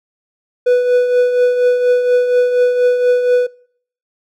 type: tone with tremolo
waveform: triangle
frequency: 493.9 Hz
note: B4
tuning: in tune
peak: -5 dBFS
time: 0.66-3.47 s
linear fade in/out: 10 ms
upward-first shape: triangle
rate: 4.2 Hz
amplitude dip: 55%
effects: noise-tail reverb RT60 0.6 s tail -24 dB re dry